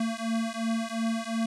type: beating tone pair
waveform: square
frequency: 225 / 227.8 Hz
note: A3 / A#3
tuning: +39 / -40 cents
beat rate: 2.8 Hz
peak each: -31 dBFS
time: 0-1.46 s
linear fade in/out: 5 ms
effects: resampled to 24000 Hz + 9-bit